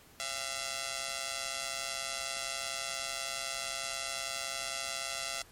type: tone with amplitude modulation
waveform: 5% pulse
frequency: 676 Hz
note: E5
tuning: 43 cents sharp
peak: -20 dBFS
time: 0.2-5.42 s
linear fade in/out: 0 ms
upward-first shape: sine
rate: 131 Hz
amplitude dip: 90%
effects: pink hiss -58 dBFS RMS until 5.51 s + MP3 64 kbps